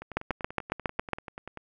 two click trains, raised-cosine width 0.5 ms, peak -11 / -24 dBFS, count 8 / 17, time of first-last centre 0.17-1.133 / 0.02-1.573 s, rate 7.27 / 10.3 Hz, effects none

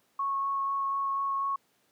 sine tone with vibrato, 1100 Hz, C#6, 14 cents flat, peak -27 dBFS, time 0.19-1.56 s, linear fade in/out 5 ms, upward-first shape sine, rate 4.1 Hz, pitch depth 8 cents each way, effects pink hiss -69 dBFS RMS until 1.91 s + high-pass 200 Hz 12 dB/octave

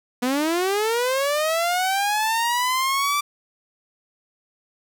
sawtooth linear sweep, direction up, 240.5 to 1174.7 Hz, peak -16 dBFS, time 0.22-3.21 s, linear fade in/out 10 ms, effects 9-bit

